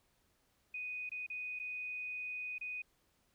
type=tone with dropouts; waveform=sine; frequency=2489 Hz; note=D#7; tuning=in tune; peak=-39 dBFS; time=0.74-2.82 s; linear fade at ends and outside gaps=5 ms; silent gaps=1.093-1.116 / 1.265-1.3 / 1.591-1.597 / 2.583-2.611 s; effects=pink hiss -75 dBFS RMS until 3.34 s